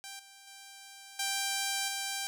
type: tone with level steps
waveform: 5% pulse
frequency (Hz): 787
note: G5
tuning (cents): +7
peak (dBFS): -31 / -41 / -37 / -19 / -22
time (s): 0.04-2.27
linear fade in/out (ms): 0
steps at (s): 0.19 / 0.47 / 1.19 / 1.88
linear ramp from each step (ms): 5
effects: none